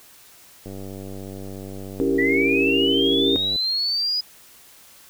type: click train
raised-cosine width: 2 ms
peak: -23 dBFS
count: 282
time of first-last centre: 0.66-3.56 s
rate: 96.9 Hz
type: chord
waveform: sine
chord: C# diminished seventh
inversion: none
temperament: equal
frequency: 277.2 / 329.6 / 392 / 466.2 Hz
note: C#4 / E4 / G4 / Bb4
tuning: 0 / 0 / 0 / 0 cents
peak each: -22 / -26 / -22 / -26 dBFS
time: 2-3.36 s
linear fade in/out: 0 ms
type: linear sweep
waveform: sine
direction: up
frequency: 1923 to 4978 Hz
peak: -20 dBFS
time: 2.18-4.21 s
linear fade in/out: 10 ms
effects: white hiss -49 dBFS RMS until 5.09 s